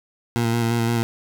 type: tone with vibrato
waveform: 20% pulse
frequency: 116.54 Hz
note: A#2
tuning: in tune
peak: -14 dBFS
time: 0.36-1.03 s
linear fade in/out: 0 ms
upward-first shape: square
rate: 5.8 Hz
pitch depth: 20 cents each way
effects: 8-bit